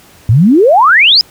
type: exponential sweep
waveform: sine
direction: up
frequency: 100.9 to 5220 Hz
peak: -3 dBFS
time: 0.29-1.21 s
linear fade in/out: 0 ms
effects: pink hiss -41 dBFS RMS until 1.3 s + high-pass 60 Hz 12 dB/octave